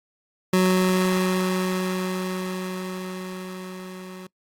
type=tone with level ramp; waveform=25% pulse; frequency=185 Hz; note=F#3; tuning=in tune; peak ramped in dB=-12 to -33 dBFS; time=0.53-4.27 s; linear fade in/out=5 ms; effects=noise-tail reverb RT60 0.1 s tail -23 dB re dry + AAC 48 kbps